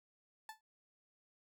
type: tone with exponential decay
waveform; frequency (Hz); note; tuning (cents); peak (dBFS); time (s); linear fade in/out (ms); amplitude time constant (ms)
30% pulse; 876; A5; -8; -40; 0.49-0.61; 2; 24
effects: none